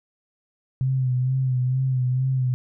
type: tone with vibrato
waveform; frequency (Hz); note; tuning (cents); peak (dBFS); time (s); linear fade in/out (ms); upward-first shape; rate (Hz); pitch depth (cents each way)
sine; 129; C3; -24; -19; 0.81-2.54; 0; sine; 2.2; 45
effects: none